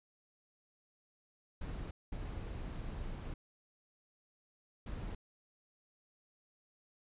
brown noise bursts at uneven times, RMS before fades -42 dBFS, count 3, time 1.61-1.91 / 2.12-3.34 / 4.86-5.15 s, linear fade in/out 5 ms, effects resampled to 8000 Hz

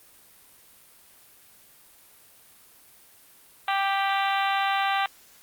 harmonic tone with a mistuned harmonic, 392.7 Hz, G4, 3 cents sharp, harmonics 2 / 3 / 4 / 5 / 6 / 7 / 8 / 9 / 10, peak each -25 / -29 / -31 / -33 / -35 / -36 / -37 / -38 / -39 dBFS, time 3.68-5.06 s, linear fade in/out 2 ms, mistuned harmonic 8, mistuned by -21 cents, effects white hiss -54 dBFS RMS until 5.42 s + Opus 32 kbps

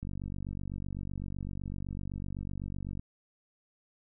click train, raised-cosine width 5 ms, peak -26 dBFS, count 143, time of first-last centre 0.03-2.995 s, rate 47.9 Hz, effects none

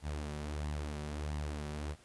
sawtooth tone with flanger, 74.4 Hz, D2, 23 cents sharp, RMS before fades -39 dBFS, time 0.02-1.96 s, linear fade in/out 50 ms, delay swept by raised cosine 1 to 5.3 ms, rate 1.5 Hz, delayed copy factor +0.5, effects pink hiss -62 dBFS RMS until 2.04 s + resampled to 24000 Hz

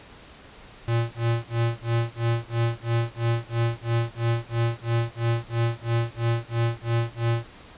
square tone with tremolo, 116.54 Hz, A#2, in tune, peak -20 dBFS, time 0.88-7.45 s, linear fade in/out 0 ms, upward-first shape sine, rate 3 Hz, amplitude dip 100%, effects pink hiss -47 dBFS RMS until 7.77 s + resampled to 8000 Hz

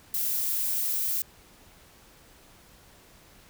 violet noise, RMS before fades -28 dBFS, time 0.14-1.22 s, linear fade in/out 2 ms, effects pink hiss -55 dBFS RMS until 3.49 s

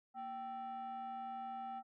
sine tone with frequency modulation, 778 Hz, G5, 13 cents flat, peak -40 dBFS, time 0.14-1.83 s, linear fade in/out 50 ms, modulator 545 Hz, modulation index 0.5, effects tanh soft clip ceiling -40 dBFS

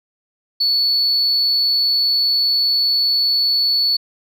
sine tone, 4435 Hz, C#8, in tune, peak -12 dBFS, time 0.6-3.97 s, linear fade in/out 10 ms, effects tanh soft clip ceiling -11 dBFS

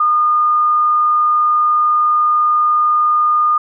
sine tone, 1219 Hz, D#6, 36 cents flat, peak -10 dBFS, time 0-3.58 s, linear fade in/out 5 ms, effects none

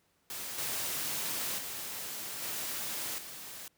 white noise with level steps, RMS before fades -40 / -35 / -40 / -37 / -45 dBFS, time 0.3-3.68 s, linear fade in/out 2 ms, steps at 0.58 / 1.58 / 2.42 / 3.18 s, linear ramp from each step 5 ms, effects pink hiss -72 dBFS RMS until 3.77 s + high-pass 80 Hz 12 dB/octave

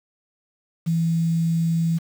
sine tone with quantisation, 165.3 Hz, E3, 5 cents sharp, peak -18 dBFS, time 0.86-1.99 s, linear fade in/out 20 ms, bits 7, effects none

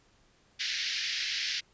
white band-pass noise, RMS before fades -33 dBFS, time 0.59-1.61 s, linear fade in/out 20 ms, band 1700 to 5500 Hz, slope 48 dB/octave, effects pink hiss -65 dBFS RMS until 1.73 s + resampled to 16000 Hz

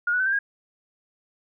sine tone with pitch steps, 1427 / 1475.6 / 1525.9 / 1577.9 / 1631.6 Hz, F6 / F#6 / G6 / G6 / G#6, +37 / -5 / -47 / +11 / -31 cents, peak -20 dBFS, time 0.07-0.39 s, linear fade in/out 5 ms, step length 64 ms, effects none

